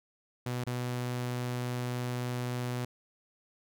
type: tone with dropouts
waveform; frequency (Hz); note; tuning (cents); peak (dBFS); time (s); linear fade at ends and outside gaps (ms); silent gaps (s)
sawtooth; 123.47; B2; 0; -28; 0.46-2.85; 5; 0.64-0.666
effects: none